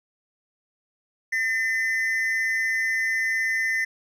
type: tone pair together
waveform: triangle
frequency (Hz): 1808 / 2029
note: A6 / B6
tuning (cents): +47 / +46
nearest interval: major second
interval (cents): 199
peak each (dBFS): -23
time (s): 1.32-3.85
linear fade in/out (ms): 10
effects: none